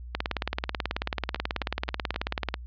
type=two click trains; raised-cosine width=0.3 ms; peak=-11 / -23 dBFS; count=45 / 4; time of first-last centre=0.15-2.541 / 1.36-2.143 s; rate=18.4 / 3.83 Hz; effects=added 60 Hz sine -38 dBFS peak until 2.66 s + resampled to 11025 Hz